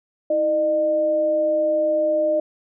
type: tone pair together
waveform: sine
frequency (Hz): 322.1 / 608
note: E4 / D#5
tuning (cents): -40 / -40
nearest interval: major seventh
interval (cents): 1100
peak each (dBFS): -27 / -17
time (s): 0.3-2.4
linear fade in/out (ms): 5
effects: none